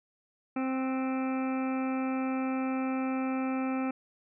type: harmonic tone with a mistuned harmonic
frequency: 262.2 Hz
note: C4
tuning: 4 cents sharp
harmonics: 1 / 2 / 3 / 4 / 5 / 6 / 7 / 8 / 9 / 10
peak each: -29 / -39 / -39 / -48 / -41 / -53 / -51 / -54 / -45 / -49 dBFS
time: 0.56-3.91 s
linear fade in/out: 5 ms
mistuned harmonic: 6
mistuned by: -60 cents
effects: none